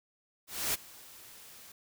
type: noise with ADSR envelope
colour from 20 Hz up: white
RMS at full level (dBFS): -30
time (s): 0.47-1.72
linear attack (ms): 270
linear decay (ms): 20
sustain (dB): -22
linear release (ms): 4
effects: none